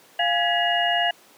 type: tone cluster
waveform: sine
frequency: 699 / 822 / 1679 / 1953 / 2866 Hz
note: F5 / G#5 / G#6 / B6 / F7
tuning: +1 / -18 / +18 / -20 / +44 cents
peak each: -22 / -31 / -26 / -30 / -24 dBFS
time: 0.19-1.11 s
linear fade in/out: 5 ms
effects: pink hiss -52 dBFS RMS until 1.37 s + high-pass 300 Hz 12 dB/octave